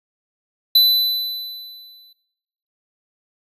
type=tone with exponential decay; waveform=square; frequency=4000 Hz; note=B7; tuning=21 cents sharp; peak=-9 dBFS; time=0.75-2.13 s; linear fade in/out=5 ms; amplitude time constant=300 ms; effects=noise-tail reverb RT60 1.0 s tail -21 dB re dry + resampled to 32000 Hz